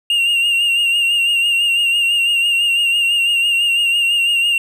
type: tone with vibrato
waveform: triangle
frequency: 2794 Hz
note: F7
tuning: in tune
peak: -11 dBFS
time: 0.1-4.58 s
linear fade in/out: 2 ms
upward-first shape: sine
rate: 6 Hz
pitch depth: 39 cents each way
effects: none